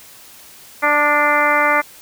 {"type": "harmonic tone with a mistuned harmonic", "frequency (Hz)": 294.9, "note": "D4", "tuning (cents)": 7, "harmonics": [1, 2, 3, 4, 5, 6, 7, 8], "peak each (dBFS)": [-27, -20, -20, -18, -20, -23, -18, -27], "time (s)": [0.82, 1.82], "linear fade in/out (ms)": 20, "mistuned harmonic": 5, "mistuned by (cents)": -26, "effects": ["white hiss -42 dBFS RMS until 2.01 s"]}